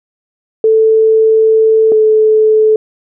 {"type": "tone pair in turn", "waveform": "sine", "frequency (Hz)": [441.3, 434], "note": ["A4", "A4"], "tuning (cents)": [5, -24], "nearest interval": "unison", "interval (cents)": 29, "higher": "first", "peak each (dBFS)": -5, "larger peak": "neither", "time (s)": [[0.64, 1.92], [1.92, 2.76]], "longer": "first", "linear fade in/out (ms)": 2, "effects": []}